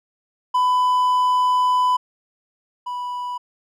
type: tone pair in turn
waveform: triangle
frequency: 1000 / 985.1 Hz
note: B5 / B5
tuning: +21 / -5 cents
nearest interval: unison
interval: 26 cents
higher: first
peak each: -13 / -23 dBFS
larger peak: first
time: 0.54-1.97 / 2.86-3.38 s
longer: first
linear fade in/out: 10 ms
effects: none